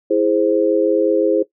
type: chord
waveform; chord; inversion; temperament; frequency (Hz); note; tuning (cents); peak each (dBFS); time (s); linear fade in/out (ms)
sine; E augmented; none; equal; 329.6 / 415.3 / 523.3; E4 / G#4 / B#4; 0 / 0 / 0; -17; 0.1-1.43; 10
effects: noise-tail reverb RT60 0.1 s tail -17 dB re dry